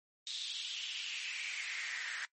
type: noise with high-pass filter sweep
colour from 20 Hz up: pink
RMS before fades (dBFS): -41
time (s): 0.27-2.25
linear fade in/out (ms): 0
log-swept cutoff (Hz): 3800 to 1700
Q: 5
effects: noise-tail reverb RT60 0.1 s tail -20 dB re dry + MP3 32 kbps